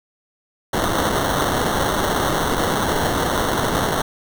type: noise with sample-and-hold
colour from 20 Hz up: violet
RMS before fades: -20 dBFS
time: 0.73-4.02 s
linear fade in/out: 5 ms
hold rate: 2450 Hz
effects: none